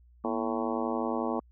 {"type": "harmonic tone with a mistuned harmonic", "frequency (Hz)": 111.2, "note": "A2", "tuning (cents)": 19, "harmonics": [2, 3, 4, 5, 6, 7, 8, 9, 10], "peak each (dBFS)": [-33, -35, -36, -37, -38, -38, -39, -40, -40], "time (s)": [0.24, 1.4], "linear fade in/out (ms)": 5, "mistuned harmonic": 2, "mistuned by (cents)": 130, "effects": ["added 60 Hz sine -55 dBFS peak until 1.51 s"]}